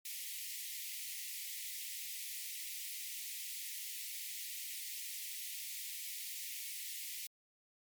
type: high-pass noise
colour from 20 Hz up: white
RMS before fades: -44 dBFS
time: 0.05-7.27 s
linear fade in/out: 5 ms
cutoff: 1900 Hz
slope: 96 dB/octave
effects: MP3 96 kbps